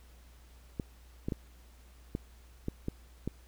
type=clicks; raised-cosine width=3 ms; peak=-20 dBFS; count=7; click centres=0.798 / 1.285 / 1.322 / 2.151 / 2.684 / 2.884 / 3.276 s; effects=added 60 Hz sine -54 dBFS peak until 3.47 s + pink hiss -63 dBFS RMS until 3.47 s